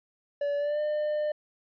triangle tone with pitch glide, 574 to 601.8 Hz, D5 to D5, -40 to +42 cents, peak -24 dBFS, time 0.41-1.32 s, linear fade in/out 5 ms, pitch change +82 cents, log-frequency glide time 0.57-0.81 s, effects resampled to 11025 Hz

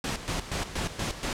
pink noise with tremolo, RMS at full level -30 dBFS, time 0.04-1.33 s, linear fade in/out 2 ms, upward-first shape square, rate 4.2 Hz, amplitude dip 70%, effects low-pass 8000 Hz 12 dB/octave

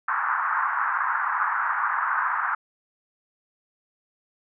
white band-pass noise, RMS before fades -25 dBFS, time 0.08-2.55 s, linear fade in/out 5 ms, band 920 to 1600 Hz, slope 48 dB/octave, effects none

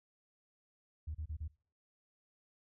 sine tone bursts, 77.4 Hz, D#2, 9 cents flat, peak -37 dBFS, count 4, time 1.07-1.48 s, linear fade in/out 10 ms, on 77 ms, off 34 ms, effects noise-tail reverb RT60 0.4 s tail -22 dB re dry + tanh soft clip ceiling -33 dBFS

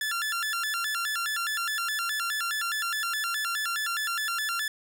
sawtooth tone with vibrato, 1546 Hz, G6, 24 cents flat, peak -24 dBFS, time 0.01-4.68 s, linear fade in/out 2 ms, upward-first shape square, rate 4.8 Hz, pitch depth 200 cents each way, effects none

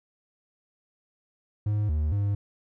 triangle tone with pitch steps, 104.9 / 75.9 / 101.3 Hz, G#2 / D#2 / G#2, +18 / -42 / -43 cents, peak -21 dBFS, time 1.66-2.35 s, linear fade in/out 5 ms, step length 230 ms, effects none

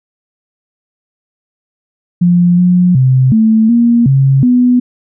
sine tone with pitch steps, 175.6 / 179.2 / 129.9 / 220.7 / 235.8 / 135.5 / 247.4 Hz, F3 / F3 / C3 / A3 / A#3 / C#3 / B3, +10 / +45 / -12 / +5 / +20 / -39 / +3 cents, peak -5 dBFS, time 2.21-4.8 s, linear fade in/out 10 ms, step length 370 ms, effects none

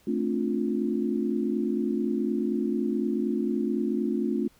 sine chord, D minor seventh, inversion second, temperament just, 220.2 / 264.3 / 293.7 / 352.4 Hz, A3 / C4 / D4 / F4, +2 / +18 / 0 / +16 cents, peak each -28 / -30 / -32 / -30 dBFS, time 0.07-4.48 s, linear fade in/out 5 ms, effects pink hiss -61 dBFS RMS until 4.59 s

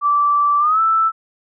sine tone with pitch glide, 1164 to 1321.7 Hz, D6 to E6, -16 to +4 cents, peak -12 dBFS, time 0.01-1.12 s, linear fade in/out 50 ms, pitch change +220 cents, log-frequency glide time 0.59-0.8 s, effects none

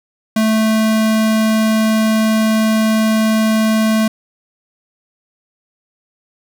square tone, 219.3 Hz, A3, 6 cents flat, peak -12 dBFS, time 0.36-4.08 s, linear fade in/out 5 ms, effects none

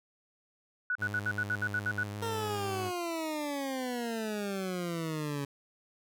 sine tone bursts, 1475 Hz, F#6, 6 cents flat, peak -28 dBFS, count 10, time 0.9-2.033 s, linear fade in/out 2 ms, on 53 ms, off 67 ms
sawtooth tone with vibrato, 103 Hz, G#2, 14 cents flat, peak -33 dBFS, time 0.98-2.92 s, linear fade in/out 50 ms, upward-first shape sine, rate 7.8 Hz, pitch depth 27 cents each way
20% pulse exponential sweep, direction down, 464.3 to 139.5 Hz, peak -28 dBFS, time 2.22-5.45 s, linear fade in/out 5 ms
effects none

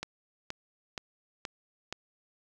click train, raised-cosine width 0.2 ms, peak -18 dBFS, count 5, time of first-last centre 0.03-1.926 s, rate 2.11 Hz, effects none

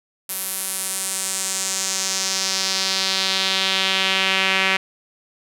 sawtooth tone with band-pass filter sweep, 190.8 Hz, G3, 47 cents flat, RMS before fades -22 dBFS, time 0.29-4.77 s, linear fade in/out 5 ms, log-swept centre 12000 to 2400 Hz, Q 2.2, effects none

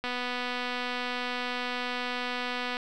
click train, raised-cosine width 0.3 ms, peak -17 dBFS, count 675, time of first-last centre 0.04-2.769 s, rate 247 Hz, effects none

